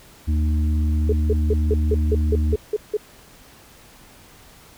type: harmonic tone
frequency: 76.4 Hz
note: D#2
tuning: 31 cents flat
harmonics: 1 / 3 / 4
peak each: -17 / -29 / -33 dBFS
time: 0.27-2.56 s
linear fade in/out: 20 ms
type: tone bursts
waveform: sine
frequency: 423.5 Hz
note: G#4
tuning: 34 cents sharp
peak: -17 dBFS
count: 10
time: 1.09-2.97 s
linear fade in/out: 5 ms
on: 35 ms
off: 170 ms
effects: pink hiss -48 dBFS RMS until 4.77 s